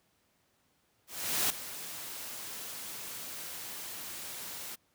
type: noise with ADSR envelope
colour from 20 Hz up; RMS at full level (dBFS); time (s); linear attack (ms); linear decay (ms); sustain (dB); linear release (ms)
white; -28; 1.07-4.76; 430; 4; -14; 17
effects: pink hiss -72 dBFS RMS until 4.94 s + high-pass 80 Hz 12 dB/octave